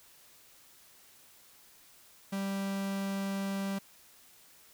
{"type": "tone", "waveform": "45% pulse", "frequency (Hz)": 196, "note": "G3", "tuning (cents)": 0, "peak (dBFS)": -32, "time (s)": [2.32, 3.79], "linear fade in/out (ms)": 10, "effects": ["white hiss -59 dBFS RMS until 4.73 s"]}